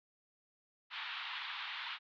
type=band-pass noise; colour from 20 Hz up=white; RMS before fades=-43 dBFS; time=0.9-1.99 s; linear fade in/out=50 ms; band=880 to 3800 Hz; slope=48 dB/octave; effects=none